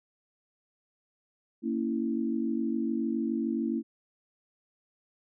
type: chord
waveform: sine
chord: A# diminished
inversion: none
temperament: equal with one note detuned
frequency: 230.1 / 277.2 / 329.6 Hz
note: A#3 / C#4 / E4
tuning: -22 / 0 / 0 cents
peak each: -30 / -33 / -32 dBFS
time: 1.62-3.83 s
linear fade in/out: 50 ms
effects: none